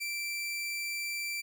sawtooth tone, 2343 Hz, D7, 5 cents flat, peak -30 dBFS, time 0-1.42 s, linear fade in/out 20 ms, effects none

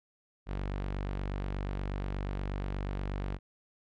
sawtooth tone, 48.35 Hz, G1, 23 cents flat, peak -29 dBFS, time 0.46-3.39 s, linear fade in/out 50 ms, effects low-pass 3000 Hz 12 dB/octave

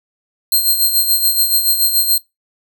5% pulse tone with tremolo, 4186 Hz, C8, in tune, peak -3 dBFS, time 0.52-2.18 s, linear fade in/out 2 ms, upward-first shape sine, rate 7 Hz, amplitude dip 60%, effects noise-tail reverb RT60 0.2 s tail -22 dB re dry

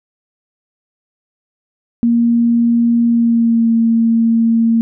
sine tone with pitch glide, 234.6 to 228.6 Hz, A#3 to A#3, +11 to -34 cents, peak -9 dBFS, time 2.03-4.81 s, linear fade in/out 0 ms, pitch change -45 cents, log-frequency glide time 3.06-3.71 s, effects none

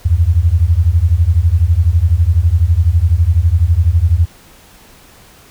sine beating tone pair, 78.6 / 90.6 Hz, D#2 / F#2, +18 / -36 cents, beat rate 12 Hz, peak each -11 dBFS, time 0.05-4.26 s, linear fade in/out 10 ms, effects pink hiss -43 dBFS RMS until 5.5 s

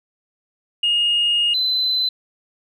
sine tone pair in turn, 2854 / 4036 Hz, F7 / B7, +37 / +37 cents, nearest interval tritone, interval 600 cents, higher second, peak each -14 / -16 dBFS, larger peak first, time 0.83-1.54 / 1.54-2.09 s, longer first, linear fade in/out 5 ms, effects tanh soft clip ceiling -11 dBFS

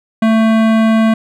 sine tone with hard clipping, 222.4 Hz, A3, 19 cents sharp, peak -10 dBFS, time 0.22-1.14 s, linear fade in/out 5 ms, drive 18 dB, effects none

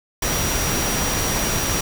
sine tone in noise, 5760 Hz, F#8, 47 cents flat, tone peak -27 dBFS, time 0.22-1.81 s, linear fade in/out 5 ms, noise pink, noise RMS -22 dBFS, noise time 0.22-1.81 s, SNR -8 dB, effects none

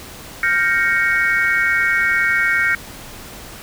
sine chord, G half-diminished seventh, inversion third, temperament equal, 1396.9 / 1568 / 1864.7 / 2217 Hz, F6 / G6 / Bb6 / Db7, 0 / 0 / 0 / 0 cents, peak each -21 / -19 / -18 / -19 dBFS, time 0.43-2.75 s, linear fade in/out 2 ms, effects tanh soft clip ceiling -4 dBFS + pink hiss -36 dBFS RMS until 3.62 s

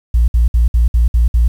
sine tone bursts, 58.27 Hz, A#1, in tune, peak -6 dBFS, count 7, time 0.14-1.48 s, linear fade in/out 5 ms, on 140 ms, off 60 ms, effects tanh soft clip ceiling -5 dBFS + 7-bit

